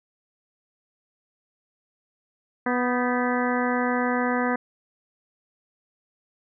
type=harmonic tone with a mistuned harmonic; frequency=246.9 Hz; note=B3; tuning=in tune; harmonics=1 / 2 / 3 / 4 / 5 / 6 / 7 / 8; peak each=-25 / -28 / -30 / -31 / -32 / -33 / -33 / -34 dBFS; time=2.66-4.56 s; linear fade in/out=5 ms; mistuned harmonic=6; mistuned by=+68 cents; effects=none